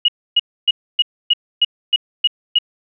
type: tone bursts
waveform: sine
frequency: 2891 Hz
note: F#7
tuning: 41 cents flat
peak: -9 dBFS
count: 9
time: 0.05-2.587 s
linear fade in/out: 5 ms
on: 33 ms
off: 280 ms
effects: none